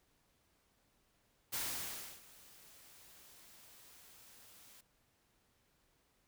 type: noise with ADSR envelope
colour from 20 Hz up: white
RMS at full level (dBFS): -38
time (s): 1.52-4.81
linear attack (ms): 19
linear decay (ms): 660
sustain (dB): -22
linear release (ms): 6
effects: pink hiss -75 dBFS RMS until 6.27 s